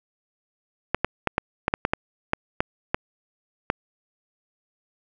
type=clicks; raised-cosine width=0.5 ms; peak=-5 dBFS; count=12; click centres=0.946 / 1.046 / 1.273 / 1.381 / 1.681 / 1.739 / 1.851 / 1.935 / 2.334 / 2.605 / 2.945 / 3.701 s; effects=none